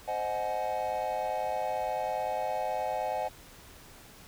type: chord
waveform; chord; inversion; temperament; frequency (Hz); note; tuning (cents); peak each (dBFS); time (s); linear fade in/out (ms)
triangle; Ab dominant seventh; first; equal with one note detuned; 523.3 / 622.3 / 740 / 849.5; C5 / Eb5 / Gb5 / Ab5; 0 / 0 / 0 / +39; -35 / -33 / -32 / -33; 0.07-3.29; 20
effects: pink hiss -52 dBFS RMS until 4.27 s